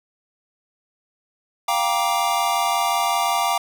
square chord, G minor seventh, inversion third, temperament equal with one note detuned, 698.5 / 784 / 944.3 / 1174.7 Hz, F5 / G5 / Bb5 / D6, 0 / 0 / +22 / 0 cents, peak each -25 dBFS, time 1.68-3.58 s, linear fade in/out 5 ms, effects none

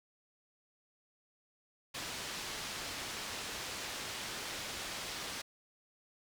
white low-pass noise, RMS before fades -42 dBFS, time 1.94-5.42 s, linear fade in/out 10 ms, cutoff 5400 Hz, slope 12 dB/octave, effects none

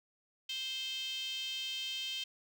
5% pulse tone with high-pass filter, 523.3 Hz, C5, in tune, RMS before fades -39 dBFS, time 0.49-2.24 s, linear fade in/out 5 ms, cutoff 3000 Hz, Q 8.8, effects none

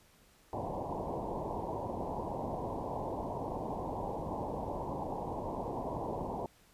white low-pass noise, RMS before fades -38 dBFS, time 0.53-6.46 s, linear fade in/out 0 ms, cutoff 1000 Hz, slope 96 dB/octave, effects pink hiss -64 dBFS RMS until 6.73 s + resampled to 32000 Hz

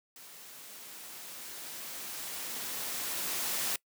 white noise with level ramp, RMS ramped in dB -51 to -32 dBFS, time 0.16-3.76 s, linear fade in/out 2 ms, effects noise-tail reverb RT60 0.1 s tail -23 dB re dry + high-pass 150 Hz 12 dB/octave

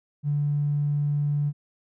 triangle tone with tanh clipping, 145.8 Hz, D3, 12 cents flat, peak -21 dBFS, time 0.23-1.53 s, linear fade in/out 50 ms, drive 2 dB, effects none

